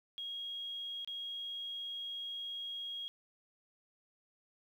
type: tone with dropouts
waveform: sine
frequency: 3281 Hz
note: G#7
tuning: 22 cents flat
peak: -39 dBFS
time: 0.18-3.08 s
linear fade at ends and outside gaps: 0 ms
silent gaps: 1.047-1.075 s
effects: 11-bit